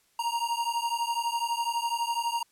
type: beating tone pair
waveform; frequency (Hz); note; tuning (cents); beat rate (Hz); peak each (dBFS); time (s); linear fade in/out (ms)
square; 930 / 942; A#5 / A#5; -4 / +18; 12; -31; 0.19-2.43; 5
effects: white hiss -67 dBFS RMS until 2.51 s + low-pass 12000 Hz 12 dB/octave